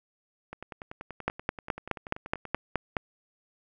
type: two click trains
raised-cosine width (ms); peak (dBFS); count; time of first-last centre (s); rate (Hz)
0.5; -24 / -11; 22 / 9; 0.53-2.549 / 1.28-2.968; 10.4 / 4.74
effects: none